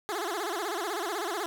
15% pulse tone with vibrato, 380 Hz, F#4, 46 cents sharp, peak -24 dBFS, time 0.09-1.46 s, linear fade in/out 0 ms, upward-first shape sine, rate 16 Hz, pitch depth 230 cents each way, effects none

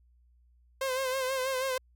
sawtooth tone with vibrato, 523.3 Hz, C5, in tune, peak -25 dBFS, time 0.81-1.78 s, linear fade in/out 5 ms, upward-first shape sine, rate 6.2 Hz, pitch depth 52 cents each way, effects added 60 Hz sine -60 dBFS peak until 1.95 s

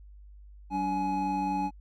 triangle tone cluster, 189.7 / 288.3 / 841 Hz, F#3 / D4 / G#5, +43 / -32 / +22 cents, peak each -32 / -31 / -27 dBFS, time 0.7-1.71 s, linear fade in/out 50 ms, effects added 50 Hz sine -47 dBFS peak until 1.8 s

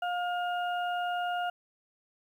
harmonic tone, 710 Hz, F5, 28 cents sharp, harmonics 1 / 2 / 4, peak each -30 / -36 / -42 dBFS, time 0.02-1.5 s, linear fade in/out 5 ms, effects 10-bit

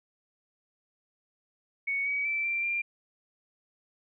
sine tone with pitch steps, 2224 / 2267 / 2328 / 2357 / 2384 Hz, C#7 / C#7 / D7 / D7 / D7, +5 / +38 / -16 / +6 / +25 cents, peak -27 dBFS, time 1.87-2.82 s, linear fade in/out 10 ms, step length 190 ms, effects none

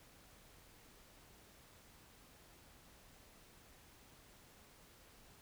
silence, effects pink hiss -63 dBFS RMS until 5.41 s

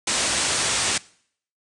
white low-pass noise, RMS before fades -23 dBFS, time 0.07-0.98 s, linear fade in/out 5 ms, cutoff 9400 Hz, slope 96 dB/octave, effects noise-tail reverb RT60 0.6 s tail -22 dB re dry + high-pass 60 Hz 12 dB/octave

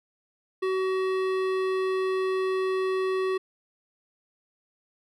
sine tone with hard clipping, 377.2 Hz, F#4, 33 cents sharp, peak -26 dBFS, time 0.62-3.38 s, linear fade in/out 10 ms, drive 15 dB, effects none

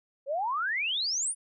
sine exponential sweep, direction up, 523.3 to 9956 Hz, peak -27 dBFS, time 0.26-1.35 s, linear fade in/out 50 ms, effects none

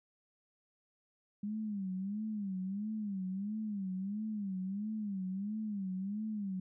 sine tone with vibrato, 201.1 Hz, G3, 44 cents sharp, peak -35 dBFS, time 1.43-6.6 s, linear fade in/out 5 ms, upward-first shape sine, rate 1.5 Hz, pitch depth 140 cents each way, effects none

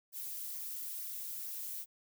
violet noise with flanger, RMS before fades -42 dBFS, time 0.12-1.86 s, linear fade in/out 50 ms, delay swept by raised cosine 0.25 to 3.85 ms, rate 2.2 Hz, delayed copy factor -0.5, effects none

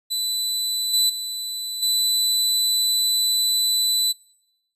sawtooth tone with level steps, 3994 Hz, B7, 19 cents sharp, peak -19 / -13 / -24 / -15 dBFS, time 0.1-4.13 s, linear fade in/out 20 ms, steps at 0.93 / 1.09 / 1.82 s, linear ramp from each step 10 ms, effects noise-tail reverb RT60 0.9 s tail -24 dB re dry + resampled to 32000 Hz

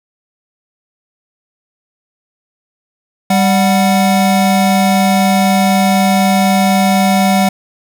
square tone pair together, 196 / 740 Hz, G3 / F#5, 0 / 0 cents, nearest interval octave + major seventh, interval 2300 cents, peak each -11 / -14 dBFS, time 3.3-7.49 s, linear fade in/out 5 ms, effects none

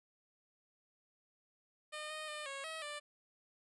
10% pulse tone with pitch steps, 608 / 618 / 603 / 549 / 640 / 590 Hz, D#5 / D#5 / D5 / C#5 / D#5 / D5, -40 / -12 / +46 / -17 / +49 / +8 cents, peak -34 dBFS, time 1.92-3 s, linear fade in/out 20 ms, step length 180 ms, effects resampled to 24000 Hz

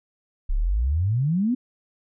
sine exponential sweep, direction up, 30.87 to 261.6 Hz, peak -19 dBFS, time 0.49-1.55 s, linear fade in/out 10 ms, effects none

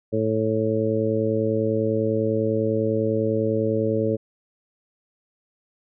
harmonic tone, 110 Hz, A2, in tune, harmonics 1 / 2 / 3 / 4 / 5, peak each -27 / -27 / -27 / -24 / -26 dBFS, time 0.12-4.17 s, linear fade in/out 20 ms, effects none

